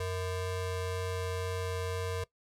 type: ring-modulated tone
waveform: square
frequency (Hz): 277.2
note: C#4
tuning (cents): 0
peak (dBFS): -30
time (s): 0-2.24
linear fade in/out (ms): 5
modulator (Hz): 187
effects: noise-tail reverb RT60 0.1 s tail -19 dB re dry + low-pass 12000 Hz 12 dB/octave